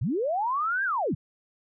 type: linear two-way sweep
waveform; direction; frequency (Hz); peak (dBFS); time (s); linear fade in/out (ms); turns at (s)
sine; up then down; 87.4 to 1635 to 87.4; -24; 0.01-1.15; 10; 0.84
effects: none